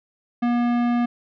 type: tone with tanh clipping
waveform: sine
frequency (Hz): 240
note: B3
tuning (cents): -49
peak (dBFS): -20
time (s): 0.42-1.06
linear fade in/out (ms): 10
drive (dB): 17
effects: none